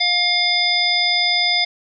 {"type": "harmonic tone", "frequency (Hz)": 710, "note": "F5", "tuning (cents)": 28, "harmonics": [1, 3, 5, 7], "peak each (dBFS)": [-25, -20, -20, -19], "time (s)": [0, 1.65], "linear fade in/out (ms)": 10, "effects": []}